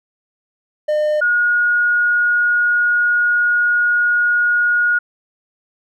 triangle / sine tone pair in turn, 605 / 1441.6 Hz, D#5 / F#6, -49 / -45 cents, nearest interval octave + minor third, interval 1504 cents, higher second, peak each -12 dBFS, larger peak neither, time 0.88-1.21 / 1.21-4.99 s, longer second, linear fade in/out 10 ms, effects none

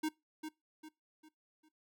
square tone with echo, 311.1 Hz, D#4, in tune, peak -33 dBFS, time 0.03-0.09 s, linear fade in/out 10 ms, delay 400 ms, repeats 4, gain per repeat -8 dB, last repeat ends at 1.69 s, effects noise-tail reverb RT60 0.2 s tail -22 dB re dry

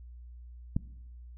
click, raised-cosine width 5 ms, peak -15 dBFS, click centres 0.765 s, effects noise-tail reverb RT60 0.9 s tail -20 dB re dry + added 60 Hz sine -45 dBFS peak until 1.37 s

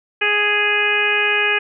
harmonic tone, 415.3 Hz, G#4, in tune, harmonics 1 / 2 / 3 / 4 / 5 / 6 / 7, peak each -24 / -28 / -28 / -20 / -24 / -18 / -25 dBFS, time 0.21-1.59 s, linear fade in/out 10 ms, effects none

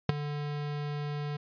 square tone with ADSR envelope, 146.83 Hz, D3, in tune, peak -18 dBFS, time 0.09-1.37 s, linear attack 3 ms, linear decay 13 ms, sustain -15 dB, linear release 9 ms, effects resampled to 11025 Hz

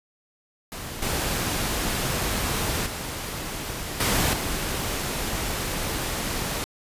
pink noise with level steps, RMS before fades -35 / -26 / -32 / -22 / -28 dBFS, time 0.72-6.64 s, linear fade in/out 0 ms, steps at 1.02 / 2.86 / 4 / 4.33 s, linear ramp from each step 5 ms, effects resampled to 32000 Hz

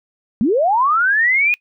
sine linear sweep, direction up, 193.9 to 2489 Hz, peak -12 dBFS, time 0.41-1.54 s, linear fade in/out 0 ms, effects noise-tail reverb RT60 0.1 s tail -24 dB re dry

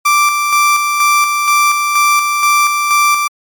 30% pulse tone with tremolo, 1174.7 Hz, D6, in tune, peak -5 dBFS, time 0.05-3.28 s, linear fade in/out 10 ms, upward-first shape square, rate 2.1 Hz, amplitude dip 40%, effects MP3 96 kbps

